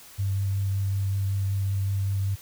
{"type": "tone with vibrato", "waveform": "sine", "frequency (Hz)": 98, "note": "G2", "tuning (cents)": 0, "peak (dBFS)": -23, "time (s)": [0.18, 2.36], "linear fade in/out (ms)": 20, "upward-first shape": "sine", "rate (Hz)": 5.3, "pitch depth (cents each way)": 11, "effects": ["white hiss -48 dBFS RMS until 2.41 s"]}